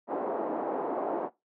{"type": "band-pass noise", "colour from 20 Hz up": "white", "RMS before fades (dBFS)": -32, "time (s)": [0.07, 1.3], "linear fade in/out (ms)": 50, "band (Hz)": [270, 820], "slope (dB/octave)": 24, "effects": ["noise-tail reverb RT60 0.2 s tail -19 dB re dry"]}